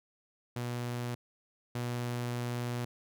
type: tone pair in turn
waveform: sawtooth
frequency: 121.2 / 121.2 Hz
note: B2 / B2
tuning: -32 / -32 cents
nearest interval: unison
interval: 0 cents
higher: neither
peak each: -30 / -29 dBFS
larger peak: second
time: 0.56-1.15 / 1.75-2.85 s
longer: second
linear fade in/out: 5 ms
effects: none